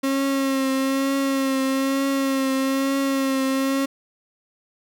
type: tone with vibrato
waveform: 35% pulse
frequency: 270 Hz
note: C#4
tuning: 45 cents flat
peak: -18 dBFS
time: 0.03-3.86 s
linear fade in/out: 10 ms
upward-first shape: triangle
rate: 1.1 Hz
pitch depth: 29 cents each way
effects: none